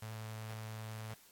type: tone with notch filter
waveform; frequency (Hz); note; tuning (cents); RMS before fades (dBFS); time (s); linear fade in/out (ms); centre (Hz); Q
sawtooth; 110; A2; 0; -45; 0.02-1.14; 5; 300; 0.75
effects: white hiss -63 dBFS RMS until 1.31 s + AAC 64 kbps